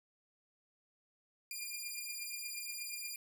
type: beating tone pair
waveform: 10% pulse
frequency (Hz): 2402 / 2410.4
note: D7 / D7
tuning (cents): +38 / +44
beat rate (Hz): 8.4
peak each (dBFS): -36 / -34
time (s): 1.51-3.16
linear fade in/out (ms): 2
effects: none